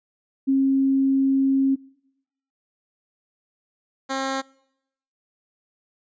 sine / 10% pulse tone pair in turn, 270 / 268 Hz, C#4 / C4, -45 / +42 cents, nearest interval unison, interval 13 cents, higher first, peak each -16 dBFS, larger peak neither, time 0.47-1.76 / 4.09-4.42 s, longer first, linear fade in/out 20 ms, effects noise-tail reverb RT60 0.8 s tail -24 dB re dry + resampled to 16000 Hz

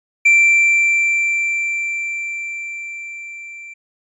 triangle tone with level ramp, 2349 Hz, D7, in tune, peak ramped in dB -6 to -31 dBFS, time 0.25-3.74 s, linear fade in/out 10 ms, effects resampled to 24000 Hz

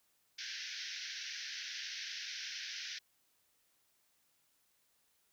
white band-pass noise, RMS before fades -44 dBFS, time 0.38-2.99 s, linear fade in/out 10 ms, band 1500 to 6000 Hz, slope 96 dB/octave, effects white hiss -75 dBFS RMS until 5.32 s

